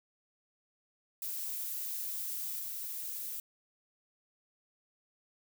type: noise with level steps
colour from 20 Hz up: violet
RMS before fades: -38 / -40 dBFS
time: 1.22-3.4 s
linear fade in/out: 2 ms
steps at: 2.59 s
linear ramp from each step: 10 ms
effects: none